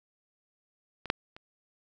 clicks, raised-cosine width 0.3 ms, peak -24 / -7 / -30 dBFS, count 3, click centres 1.057 / 1.101 / 1.365 s, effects none

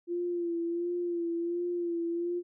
sine tone with vibrato, 344.1 Hz, F4, 26 cents flat, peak -29 dBFS, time 0.07-2.43 s, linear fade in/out 50 ms, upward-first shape sine, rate 1.4 Hz, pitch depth 37 cents each way, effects none

